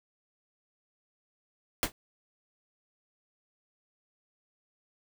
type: noise with exponential decay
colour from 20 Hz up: pink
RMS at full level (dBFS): -22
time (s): 1.83-1.92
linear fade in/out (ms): 0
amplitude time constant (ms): 19
effects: none